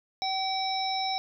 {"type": "harmonic tone with a mistuned harmonic", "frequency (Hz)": 765, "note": "G5", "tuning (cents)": -42, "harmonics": [1, 3, 5, 7], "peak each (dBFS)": [-29, -38, -34, -34], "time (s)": [0.22, 1.18], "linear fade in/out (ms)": 0, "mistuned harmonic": 5, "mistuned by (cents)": 25, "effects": []}